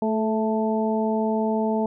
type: harmonic tone with a mistuned harmonic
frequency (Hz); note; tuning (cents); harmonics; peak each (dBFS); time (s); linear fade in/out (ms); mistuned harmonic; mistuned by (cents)
220; A3; 0; 1 / 2 / 3 / 4; -23 / -26 / -28 / -29; 0.02-1.86; 2; 2; -23
effects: none